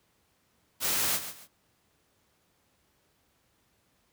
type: noise with echo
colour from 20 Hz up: white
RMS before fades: -28 dBFS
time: 0.8-1.2 s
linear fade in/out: 50 ms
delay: 140 ms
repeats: 2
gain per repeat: -11 dB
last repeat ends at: 1.48 s
effects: pink hiss -70 dBFS RMS until 4.12 s + high-pass 60 Hz 12 dB/octave